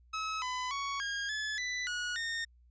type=tone with pitch steps; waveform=sawtooth; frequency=1287 / 1005 / 1117 / 1626 / 1719 / 1988 / 1456 / 1835 Hz; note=E6 / B5 / C#6 / G#6 / A6 / B6 / F#6 / A#6; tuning=-42 / +30 / +13 / -37 / -41 / +11 / -28 / -28 cents; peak=-30 dBFS; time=0.13-2.45 s; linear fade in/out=10 ms; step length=290 ms; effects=added 60 Hz sine -59 dBFS peak until 2.7 s + resampled to 16000 Hz